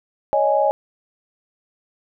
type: chord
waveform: sine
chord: C# suspended second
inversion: none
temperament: equal with one note detuned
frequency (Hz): 559.5 / 622.3 / 830.6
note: C#5 / D#5 / G#5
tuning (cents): +16 / 0 / 0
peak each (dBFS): -19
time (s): 0.33-0.71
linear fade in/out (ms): 0
effects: none